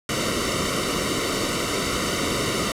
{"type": "noise with comb filter", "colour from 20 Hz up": "pink", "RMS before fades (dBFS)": -24, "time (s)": [0.09, 2.72], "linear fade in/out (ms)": 2, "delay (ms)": 1.2, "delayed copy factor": -0.85, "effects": ["low-pass 9000 Hz 12 dB/octave"]}